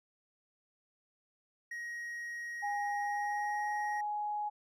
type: tone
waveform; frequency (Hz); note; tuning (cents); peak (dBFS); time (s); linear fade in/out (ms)
triangle; 1888; A#6; +22; -37; 1.71-4.01; 5
type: tone with pitch glide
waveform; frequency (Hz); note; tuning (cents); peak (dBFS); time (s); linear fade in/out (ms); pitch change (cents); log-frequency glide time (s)
sine; 818 to 836.2; G#5 to G#5; -26 to +12; -33; 2.62-4.5; 20; +38; 3-3.68
effects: none